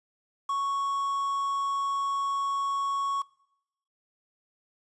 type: tone with quantisation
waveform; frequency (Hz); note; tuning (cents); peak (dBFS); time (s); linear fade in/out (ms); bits
triangle; 1108.7; C#6; 0; -24; 0.49-3.22; 5; 8
effects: noise-tail reverb RT60 0.8 s tail -23 dB re dry + resampled to 24000 Hz

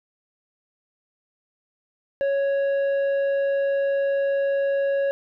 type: tone with tanh clipping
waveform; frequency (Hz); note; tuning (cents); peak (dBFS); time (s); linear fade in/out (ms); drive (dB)
sine; 554.4; C#5; 0; -21; 2.21-5.11; 0; 7
effects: none

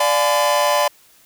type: chord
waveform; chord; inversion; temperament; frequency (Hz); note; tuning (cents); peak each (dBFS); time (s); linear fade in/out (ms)
45% pulse; D diminished seventh; none; just; 587.3 / 704.8 / 845.8 / 1014.9; D5 / F5 / Ab5 / Cb6; 0 / +16 / +31 / +47; -18 / -24 / -23 / -19; 0-0.88; 5
effects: white hiss -52 dBFS RMS until 1.25 s

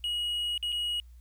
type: tone with dropouts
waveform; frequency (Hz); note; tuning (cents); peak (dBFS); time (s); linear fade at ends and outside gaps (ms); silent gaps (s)
triangle; 2900; F#7; -35; -27; 0.04-1; 1; 0.578-0.627 / 0.721-0.725
effects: added 60 Hz sine -48 dBFS peak until 1.2 s + white hiss -71 dBFS RMS until 1.2 s

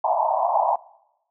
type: band-pass noise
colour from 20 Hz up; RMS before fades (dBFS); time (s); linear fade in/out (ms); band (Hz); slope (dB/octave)
white; -21; 0.04-0.76; 5; 620 to 1000; 96
effects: noise-tail reverb RT60 0.9 s tail -22 dB re dry

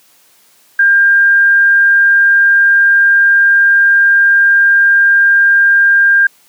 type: tone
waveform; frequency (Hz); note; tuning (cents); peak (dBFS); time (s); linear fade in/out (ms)
sine; 1600; G6; +35; -5; 0.79-6.27; 5
effects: white hiss -49 dBFS RMS until 6.48 s + high-pass 150 Hz 12 dB/octave

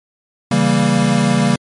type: chord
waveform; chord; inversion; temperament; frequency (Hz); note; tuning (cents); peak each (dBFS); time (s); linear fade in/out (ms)
square; C# diminished seventh; none; equal; 138.59 / 164.81 / 196 / 233.1; C#3 / E3 / G3 / Bb3; 0 / 0 / 0 / 0; -19 / -20 / -17 / -17; 0.51-1.56; 5
effects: MP3 48 kbps

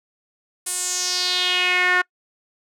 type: tone with band-pass filter sweep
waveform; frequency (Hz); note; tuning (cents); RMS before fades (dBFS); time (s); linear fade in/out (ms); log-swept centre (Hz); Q
sawtooth; 361.9; F#4; -38; -21; 0.66-2.02; 10; 9600 to 1600; 3.6
effects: noise-tail reverb RT60 0.1 s tail -26 dB re dry

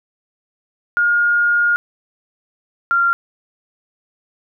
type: tone pair in turn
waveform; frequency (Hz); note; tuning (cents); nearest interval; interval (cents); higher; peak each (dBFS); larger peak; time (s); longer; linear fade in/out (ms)
sine; 1423 / 1385.7; F6 / F6; +32 / -14; unison; 46; first; -12; neither; 0.97-1.76 / 2.91-3.13; first; 0
effects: none

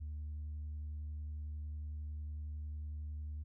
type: tone with vibrato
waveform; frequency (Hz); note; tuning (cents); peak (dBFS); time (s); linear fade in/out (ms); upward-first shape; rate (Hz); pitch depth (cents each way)
sine; 75.4; D2; +46; -38; 0-3.44; 20; sine; 11; 11
effects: tanh soft clip ceiling -38 dBFS

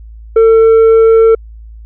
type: tone with tanh clipping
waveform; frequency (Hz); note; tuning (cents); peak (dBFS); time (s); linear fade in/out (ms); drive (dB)
triangle; 449.4; A4; +37; -4; 0.36-1.35; 5; 9
effects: added 55 Hz sine -29 dBFS peak until 1.85 s

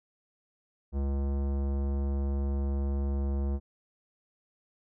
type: tone with tanh clipping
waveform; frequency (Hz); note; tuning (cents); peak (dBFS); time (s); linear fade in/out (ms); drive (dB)
sine; 69.3; C#2; 0; -29; 0.92-3.6; 50; 18
effects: none

